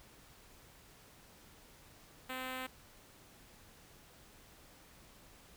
5% pulse tone with notch filter, 257.8 Hz, C4, 26 cents flat, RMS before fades -42 dBFS, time 2.29-2.67 s, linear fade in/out 10 ms, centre 6100 Hz, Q 1.2, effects pink hiss -60 dBFS RMS until 5.56 s

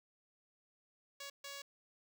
5% pulse tone bursts at uneven times, 560 Hz, C#5, 18 cents sharp, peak -34 dBFS, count 2, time 1.2-1.3 / 1.44-1.62 s, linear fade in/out 5 ms, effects none

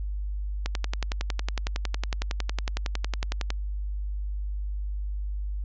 click train, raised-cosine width 0.2 ms, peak -12 dBFS, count 32, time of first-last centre 0.66-3.504 s, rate 10.9 Hz, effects added 50 Hz sine -28 dBFS peak until 5.64 s + resampled to 16000 Hz

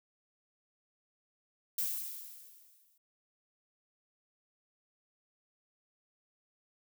violet noise with exponential decay, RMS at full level -32 dBFS, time 1.78-2.98 s, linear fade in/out 5 ms, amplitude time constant 260 ms, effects none

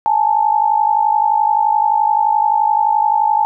sine tone pair together, 838.4 / 890 Hz, G#5 / A5, +16 / +20 cents, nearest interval minor second, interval 104 cents, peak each -14 dBFS, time 0.06-3.45 s, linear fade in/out 0 ms, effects none

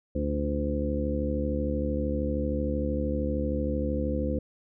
harmonic tone with a mistuned harmonic, 73 Hz, D2, 10 cents flat, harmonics 1 / 2 / 3 / 4 / 5 / 6 / 7, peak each -30 / -37 / -32 / -33 / -39 / -43 / -32 dBFS, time 0.15-4.39 s, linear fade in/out 5 ms, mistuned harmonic 5, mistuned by -37 cents, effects none

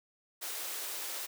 white high-pass noise, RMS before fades -39 dBFS, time 0.41-1.27 s, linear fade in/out 20 ms, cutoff 320 Hz, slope 48 dB/octave, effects none

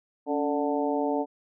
harmonic tone with a mistuned harmonic, 147.4 Hz, D3, 7 cents sharp, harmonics 2 / 3 / 4 / 5 / 6, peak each -28 / -30 / -31 / -32 / -33 dBFS, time 0.26-1.26 s, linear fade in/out 50 ms, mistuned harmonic 2, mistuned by -72 cents, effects none

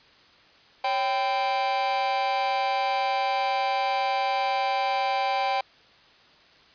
45% pulse tone with amplitude modulation, 784 Hz, G5, in tune, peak -19 dBFS, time 0.84-5.61 s, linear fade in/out 5 ms, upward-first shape sine, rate 230 Hz, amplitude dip 90%, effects white hiss -55 dBFS RMS until 6.74 s + resampled to 11025 Hz

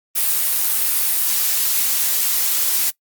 blue noise, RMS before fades -18 dBFS, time 0.15-2.91 s, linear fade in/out 20 ms, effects noise-tail reverb RT60 0.1 s tail -20 dB re dry + Opus 32 kbps

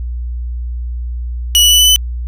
sawtooth tone with pitch steps, 2934 / 2953 / 2972 / 2990 / 3010 Hz, F#7 / F#7 / F#7 / F#7 / F#7, -15 / -4 / +7 / +17 / +29 cents, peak -3 dBFS, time 1.55-1.96 s, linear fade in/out 0 ms, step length 82 ms, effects added 60 Hz sine -18 dBFS peak until 2.27 s

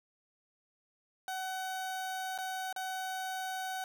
30% pulse tone with dropouts, 753 Hz, F#5, 30 cents sharp, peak -33 dBFS, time 1.28-3.84 s, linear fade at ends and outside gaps 1 ms, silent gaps 2.378-2.386 / 2.727-2.762 s, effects none

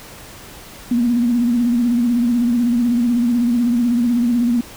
sine tone with vibrato, 239.2 Hz, A#3, 45 cents sharp, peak -13 dBFS, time 0.91-4.61 s, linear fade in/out 5 ms, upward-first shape sine, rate 16 Hz, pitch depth 59 cents each way, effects pink hiss -38 dBFS RMS until 4.76 s

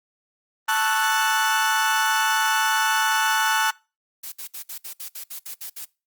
35% pulse chord, F# minor seventh, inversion first, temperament equal, 880 / 1108.7 / 1318.5 / 1480 Hz, A5 / C#6 / E6 / F#6, 0 / 0 / 0 / 0 cents, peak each -21 / -27 / -27 / -21 dBFS, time 0.68-3.71 s, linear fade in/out 10 ms
blue noise bursts, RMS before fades -34 dBFS, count 11, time 4.23-5.852 s, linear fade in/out 10 ms, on 92 ms, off 61 ms
effects noise-tail reverb RT60 0.3 s tail -24 dB re dry + Opus 32 kbps

